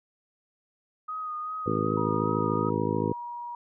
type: tone with vibrato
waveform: sine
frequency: 1245 Hz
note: D#6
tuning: 1 cent sharp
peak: -31 dBFS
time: 1.08-2.7 s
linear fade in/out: 10 ms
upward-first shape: sine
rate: 2.6 Hz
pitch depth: 25 cents each way
type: harmonic tone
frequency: 53.6 Hz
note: A1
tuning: 45 cents flat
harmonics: 2 / 3 / 4 / 5 / 6 / 7 / 8 / 9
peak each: -33 / -33 / -33 / -33 / -33 / -33 / -33 / -33 dBFS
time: 1.66-3.13 s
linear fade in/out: 5 ms
type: tone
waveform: sine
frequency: 956 Hz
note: A#5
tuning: 43 cents sharp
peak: -34 dBFS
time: 1.97-3.55 s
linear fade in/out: 2 ms
effects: none